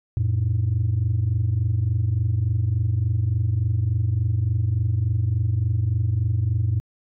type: tone pair together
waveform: sine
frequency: 90.3 / 113.77 Hz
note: F#2 / A#2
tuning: -42 / -42 cents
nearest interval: major third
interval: 400 cents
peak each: -21 / -19 dBFS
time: 0.17-6.8 s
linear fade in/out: 0 ms
effects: tanh soft clip ceiling -15 dBFS